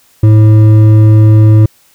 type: tone with hard clipping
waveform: triangle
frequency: 108.1 Hz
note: A2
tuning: 30 cents flat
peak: -3 dBFS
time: 0.23-1.66 s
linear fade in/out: 5 ms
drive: 11 dB
effects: white hiss -48 dBFS RMS until 1.94 s